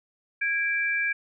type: tone pair together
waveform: sine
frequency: 1644.4 / 2341 Hz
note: G#6 / D7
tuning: -18 / -6 cents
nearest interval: tritone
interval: 612 cents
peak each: -26 dBFS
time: 0.41-1.13 s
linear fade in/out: 10 ms
effects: none